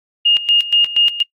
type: tone with tremolo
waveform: sine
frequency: 2840 Hz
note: F7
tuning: 28 cents sharp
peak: -9 dBFS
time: 0.25-1.23 s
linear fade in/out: 10 ms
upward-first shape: square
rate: 4.2 Hz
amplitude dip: 80%
effects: noise-tail reverb RT60 0.1 s tail -21 dB re dry + AAC 64 kbps